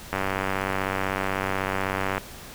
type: click train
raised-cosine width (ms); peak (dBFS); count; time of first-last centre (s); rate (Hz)
0.5; -10; 198; 0.13-2.18; 96.1
effects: pink hiss -42 dBFS RMS until 2.54 s